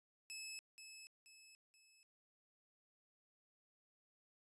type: tone with echo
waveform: 15% pulse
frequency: 2600 Hz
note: E7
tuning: 24 cents flat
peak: -40 dBFS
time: 0.3-0.59 s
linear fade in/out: 0 ms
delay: 480 ms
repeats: 3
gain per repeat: -7 dB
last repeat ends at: 2.03 s
effects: resampled to 22050 Hz

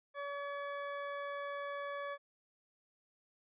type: tone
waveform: 20% pulse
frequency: 568 Hz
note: C#5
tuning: 42 cents sharp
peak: -34 dBFS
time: 0.14-2.18 s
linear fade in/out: 50 ms
effects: resampled to 8000 Hz

